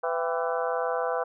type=harmonic tone with a mistuned harmonic; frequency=166.8 Hz; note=E3; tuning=21 cents sharp; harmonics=3 / 4 / 5 / 6 / 7 / 8 / 9; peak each=-29 / -31 / -33 / -35 / -36 / -37 / -38 dBFS; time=0.03-1.24 s; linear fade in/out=10 ms; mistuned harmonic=5; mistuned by=-94 cents; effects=none